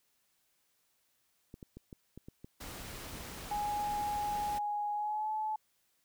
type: clicks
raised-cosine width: 3 ms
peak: -34 dBFS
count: 7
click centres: 1.541 / 1.628 / 1.77 / 1.928 / 2.176 / 2.285 / 2.445 s
type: noise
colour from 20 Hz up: pink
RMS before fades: -45 dBFS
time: 2.6-4.59 s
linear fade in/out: 10 ms
type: tone with pitch glide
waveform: sine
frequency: 830 to 862.8 Hz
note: G#5 to A5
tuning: -1 to -34 cents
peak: -32 dBFS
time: 3.51-5.56 s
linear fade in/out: 5 ms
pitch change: +67 cents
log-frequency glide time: 4.93-5.3 s
effects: white hiss -75 dBFS RMS until 6.04 s